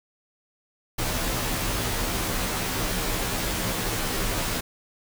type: noise with comb filter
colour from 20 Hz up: pink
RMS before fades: -27 dBFS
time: 0.98-4.61 s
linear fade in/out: 10 ms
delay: 14 ms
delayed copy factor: -1
effects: none